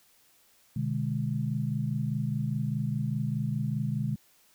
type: chord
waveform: sine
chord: G# diminished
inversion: first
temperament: just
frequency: 124.59 / 149.51 / 207.7 Hz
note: B2 / D3 / G#3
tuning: +16 / +31 / 0 cents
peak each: -31 / -31 / -33 dBFS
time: 0.76-4.16 s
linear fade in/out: 5 ms
effects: white hiss -63 dBFS RMS until 4.54 s